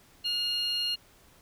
sine tone pair together, 2843 / 4242 Hz, F7 / C8, +30 / +23 cents, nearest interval perfect fifth, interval 693 cents, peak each -28 dBFS, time 0.24-0.96 s, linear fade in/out 20 ms, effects tanh soft clip ceiling -24 dBFS + pink hiss -59 dBFS RMS until 1.41 s

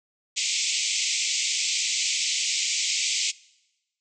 white band-pass noise, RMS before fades -26 dBFS, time 0.36-3.32 s, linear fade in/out 20 ms, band 2100 to 7800 Hz, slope 96 dB/octave, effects noise-tail reverb RT60 1.0 s tail -23 dB re dry

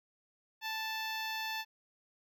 10% pulse tone with notch filter, 880 Hz, A5, in tune, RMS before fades -38 dBFS, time 0.61-1.65 s, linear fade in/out 50 ms, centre 9200 Hz, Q 0.61, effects none

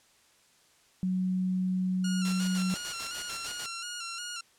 sine tone, 185 Hz, F#3, in tune, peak -26 dBFS, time 1.03-2.74 s, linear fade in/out 0 ms
10% pulse tone with vibrato, 1400 Hz, F6, 4 cents sharp, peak -27 dBFS, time 2.04-4.41 s, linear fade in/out 5 ms, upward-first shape square, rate 2.8 Hz, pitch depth 43 cents each way
white noise with tremolo, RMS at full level -38 dBFS, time 2.25-3.66 s, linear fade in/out 0 ms, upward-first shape square, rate 6.7 Hz, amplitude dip 60%
effects white hiss -63 dBFS RMS until 4.58 s + low-pass 9000 Hz 12 dB/octave

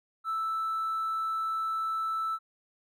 triangle tone with hard clipping, 1318.5 Hz, E6, in tune, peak -28 dBFS, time 0.24-2.39 s, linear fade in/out 50 ms, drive 2 dB, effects none

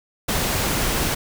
pink noise, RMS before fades -22 dBFS, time 0.28-1.15 s, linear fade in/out 10 ms, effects none

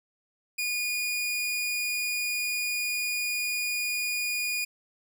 sawtooth tone, 2446 Hz, D#7, 30 cents flat, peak -24 dBFS, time 0.58-4.65 s, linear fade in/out 10 ms, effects none

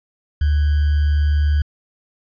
sine tone with sample-and-hold, 74 Hz, D2, 14 cents sharp, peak -13 dBFS, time 0.41-1.62 s, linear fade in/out 5 ms, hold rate 1575 Hz, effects resampled to 11025 Hz

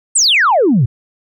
sine exponential sweep, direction down, 8870 to 105.7 Hz, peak -7 dBFS, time 0.15-0.86 s, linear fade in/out 10 ms, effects tanh soft clip ceiling -4 dBFS

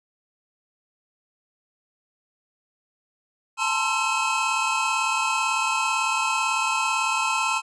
square tone cluster, 866 / 904 / 1046 / 1341 / 2560 Hz, A5 / A5 / C6 / E6 / D#7, -28 / +47 / -1 / +29 / +49 cents, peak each -32 / -30 / -28 / -29 / -27 dBFS, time 3.57-7.62 s, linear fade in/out 50 ms, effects resampled to 24000 Hz

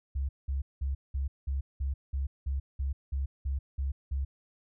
sine tone bursts, 68.1 Hz, C#2, 30 cents flat, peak -28 dBFS, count 13, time 0.15-4.25 s, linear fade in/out 10 ms, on 140 ms, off 190 ms, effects none

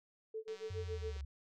sine tone with tremolo, 440 Hz, A4, in tune, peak -38 dBFS, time 0.34-1.17 s, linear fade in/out 5 ms, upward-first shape sine, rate 7.2 Hz, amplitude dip 100%
click train, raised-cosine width 0.2 ms, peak -39 dBFS, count 140, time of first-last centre 0.48-1.208 s, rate 191 Hz
sine exponential sweep, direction down, 94 to 67.5 Hz, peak -40 dBFS, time 0.7-1.25 s, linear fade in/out 5 ms
effects none

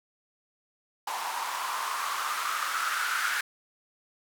blue noise with band-pass filter sweep, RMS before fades -31 dBFS, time 1.07-3.41 s, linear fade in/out 5 ms, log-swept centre 900 to 1500 Hz, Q 5.7, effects none

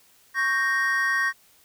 triangle chord, G diminished, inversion second, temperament equal, 1108.7 / 1568 / 1864.7 Hz, Db6 / G6 / Bb6, 0 / 0 / 0 cents, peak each -27 / -25 / -21 dBFS, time 0.34-1.33 s, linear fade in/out 50 ms, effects white hiss -58 dBFS RMS until 1.64 s

